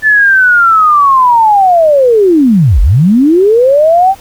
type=linear two-way sweep; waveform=sine; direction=down then up; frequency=1760 to 40 to 794 Hz; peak=-3 dBFS; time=0.02-4.15 s; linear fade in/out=50 ms; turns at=2.81 s; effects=pink hiss -37 dBFS RMS until 4.2 s